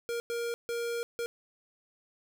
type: tone bursts at uneven times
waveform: square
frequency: 470 Hz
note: A#4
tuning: 14 cents sharp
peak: -32 dBFS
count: 4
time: 0.09-0.2 / 0.3-0.54 / 0.69-1.03 / 1.19-1.26 s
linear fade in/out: 0 ms
effects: none